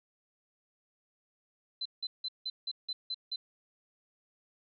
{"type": "tone bursts", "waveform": "sine", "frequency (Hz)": 4051, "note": "B7", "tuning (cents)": 43, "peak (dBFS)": -33, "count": 8, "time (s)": [1.81, 3.36], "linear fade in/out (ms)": 5, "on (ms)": 45, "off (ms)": 170, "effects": []}